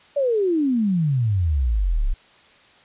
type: exponential sweep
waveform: sine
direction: down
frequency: 587.3 to 30.07 Hz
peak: -17 dBFS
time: 0.16-2.14 s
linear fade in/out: 10 ms
effects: white hiss -52 dBFS RMS until 2.84 s + resampled to 8000 Hz